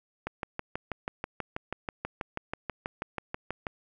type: click train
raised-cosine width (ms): 0.5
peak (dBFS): -17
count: 22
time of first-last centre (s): 0.27-3.668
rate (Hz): 6.18
effects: none